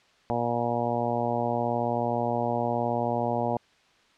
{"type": "harmonic tone", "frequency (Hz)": 119.1, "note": "A#2", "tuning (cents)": 38, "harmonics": [1, 2, 3, 4, 5, 6, 7, 8], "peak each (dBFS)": [-34, -32, -36, -33, -31, -31, -32, -36], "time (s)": [0.3, 3.57], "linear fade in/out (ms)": 0, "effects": ["white hiss -61 dBFS RMS until 4.17 s", "low-pass 4000 Hz 12 dB/octave"]}